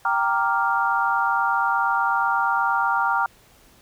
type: chord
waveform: sine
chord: G minor seventh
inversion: none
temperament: equal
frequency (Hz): 784 / 932.3 / 1174.7 / 1396.9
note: G5 / Bb5 / D6 / F6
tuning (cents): 0 / 0 / 0 / 0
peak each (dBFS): -25 / -23 / -26 / -23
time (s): 0.05-3.26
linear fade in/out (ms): 2
effects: pink hiss -54 dBFS RMS until 3.81 s